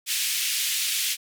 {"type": "band-pass noise", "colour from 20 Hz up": "pink", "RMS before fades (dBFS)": -26, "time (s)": [0.06, 1.17], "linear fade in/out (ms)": 50, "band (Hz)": [2400, 16000], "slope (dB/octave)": 24, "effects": []}